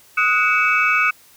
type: tone cluster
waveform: sine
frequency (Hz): 1257 / 1471 / 2260 / 2606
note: D#6 / F#6 / C#7 / E7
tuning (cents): +17 / -11 / +33 / -20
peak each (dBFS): -19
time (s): 0.17-1.11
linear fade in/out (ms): 10
effects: tanh soft clip ceiling -5 dBFS + white hiss -50 dBFS RMS until 1.36 s